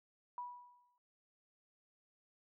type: tone with exponential decay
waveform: sine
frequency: 978 Hz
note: B5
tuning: 17 cents flat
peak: -39 dBFS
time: 0.38-0.98 s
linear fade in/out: 1 ms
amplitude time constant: 130 ms
effects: none